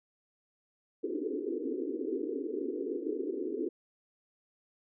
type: band-pass noise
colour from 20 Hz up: white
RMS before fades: -35 dBFS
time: 1.03-3.69 s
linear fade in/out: 10 ms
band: 260 to 460 Hz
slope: 96 dB/octave
effects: none